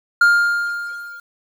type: tone with level ramp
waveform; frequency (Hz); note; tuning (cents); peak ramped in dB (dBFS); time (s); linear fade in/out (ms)
triangle; 1406; F6; +11; -6 to -32; 0.21-1.2; 5
effects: 8-bit